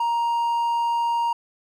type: tone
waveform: triangle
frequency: 937 Hz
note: A#5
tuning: 9 cents sharp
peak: -18 dBFS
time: 0-1.33 s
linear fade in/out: 5 ms
effects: none